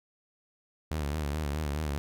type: tone with vibrato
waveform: sawtooth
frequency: 74.5 Hz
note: D2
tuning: 25 cents sharp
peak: -26 dBFS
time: 0.91-1.98 s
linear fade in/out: 0 ms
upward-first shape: sine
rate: 4.7 Hz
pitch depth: 97 cents each way
effects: none